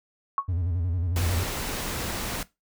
sine tone with exponential decay, 1108.7 Hz, C#6, in tune, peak -18 dBFS, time 0.38-0.47 s, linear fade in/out 1 ms, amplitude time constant 19 ms
triangle tone with vibrato, 87.3 Hz, F2, in tune, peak -22 dBFS, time 0.48-1.44 s, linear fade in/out 10 ms, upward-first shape square, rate 11 Hz, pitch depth 89 cents each way
pink noise, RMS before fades -31 dBFS, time 1.16-2.43 s, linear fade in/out 2 ms
effects noise-tail reverb RT60 0.2 s tail -18 dB re dry

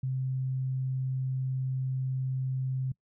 sine tone, 130.81 Hz, C3, in tune, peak -28 dBFS, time 0.03-2.92 s, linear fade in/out 5 ms, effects noise-tail reverb RT60 0.1 s tail -23 dB re dry

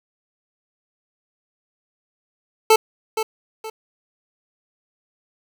25% pulse tone with echo, 440 Hz, A4, in tune, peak -6 dBFS, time 2.7-2.76 s, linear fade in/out 5 ms, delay 470 ms, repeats 2, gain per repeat -10 dB, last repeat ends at 3.7 s, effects 8-bit

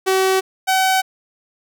sawtooth tone pair in turn, 380 / 758.4 Hz, F#4 / F#5, +46 / +43 cents, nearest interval octave, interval 1197 cents, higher second, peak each -10 dBFS, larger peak neither, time 0.06-0.41 / 0.67-1.02 s, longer neither, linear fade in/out 20 ms, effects none

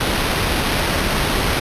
pink noise with sample-and-hold, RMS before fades -19 dBFS, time 0-1.6 s, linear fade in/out 10 ms, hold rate 7350 Hz, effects resampled to 32000 Hz

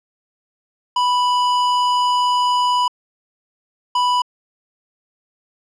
square tone pair in turn, 987.8 / 987.8 Hz, B5 / B5, 0 / 0 cents, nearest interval unison, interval 0 cents, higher neither, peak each -15 dBFS, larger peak neither, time 0.96-2.88 / 3.95-4.22 s, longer first, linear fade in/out 5 ms, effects low-pass 5000 Hz 12 dB/octave

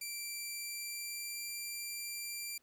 10% pulse tone with pitch glide, 2349 to 2364 Hz, D7 to D7, 0 to +11 cents, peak -31 dBFS, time 0.01-2.58 s, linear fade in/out 5 ms, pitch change +11 cents, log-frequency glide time 0.48-1.53 s, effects pink hiss -73 dBFS RMS until 2.62 s + high-pass 60 Hz 12 dB/octave

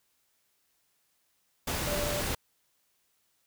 sine tone in noise, 587 Hz, D5, 1 cent flat, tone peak -33 dBFS, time 1.87-2.21 s, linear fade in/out 5 ms, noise pink, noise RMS -32 dBFS, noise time 1.67-2.35 s, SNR -4 dB, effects white hiss -73 dBFS RMS until 3.46 s

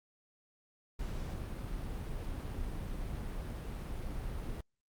brown noise, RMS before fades -39 dBFS, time 0.99-4.61 s, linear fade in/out 5 ms, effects Opus 48 kbps

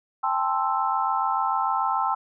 sine chord, A minor seventh, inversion third, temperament equal with one note detuned, 793.1 / 880 / 1046.5 / 1318.5 Hz, G5 / A5 / C6 / E6, +20 / 0 / 0 / 0 cents, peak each -27 dBFS, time 0.23-2.15 s, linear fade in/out 10 ms, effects none

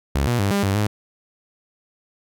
sawtooth tone with pitch steps, 69.2 / 120.6 / 99.6 / 200.4 / 98.1 / 104.7 Hz, C#2 / B2 / G2 / G3 / G2 / G#2, -2 / -41 / +28 / +38 / +2 / +15 cents, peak -14 dBFS, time 0.15-0.87 s, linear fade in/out 5 ms, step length 120 ms, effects none

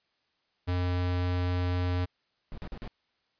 square tone, 89.6 Hz, F2, 45 cents sharp, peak -27 dBFS, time 0.67-2.06 s, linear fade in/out 20 ms
brown noise bursts, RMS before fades -38 dBFS, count 4, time 2.52-2.876 s, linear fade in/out 0 ms, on 56 ms, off 44 ms
effects white hiss -74 dBFS RMS until 3.39 s + resampled to 11025 Hz

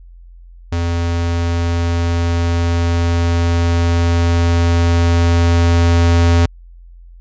square tone with level ramp, 85.2 Hz, F2, 42 cents flat, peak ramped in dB -16 to -9 dBFS, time 0.72-6.46 s, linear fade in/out 5 ms, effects added 43 Hz sine -36 dBFS peak until 7.2 s + resampled to 16000 Hz

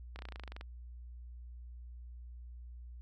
slowing click train, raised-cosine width 0.3 ms, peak -30 dBFS, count 13, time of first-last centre 0.16-0.611 s, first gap 30 ms, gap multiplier 1.04, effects added 60 Hz sine -46 dBFS peak until 3.01 s

